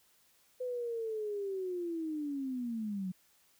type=linear sweep; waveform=sine; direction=down; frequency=507 to 180 Hz; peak=-34 dBFS; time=0.6-3.12 s; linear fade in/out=10 ms; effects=white hiss -68 dBFS RMS until 3.59 s